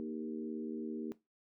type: harmonic tone with a mistuned harmonic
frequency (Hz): 77.6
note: D#2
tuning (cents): -4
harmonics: 3 / 4 / 5 / 6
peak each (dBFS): -40 / -43 / -45 / -51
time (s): 0-1.12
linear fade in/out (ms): 0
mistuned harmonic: 5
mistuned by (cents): +25
effects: noise-tail reverb RT60 0.2 s tail -17 dB re dry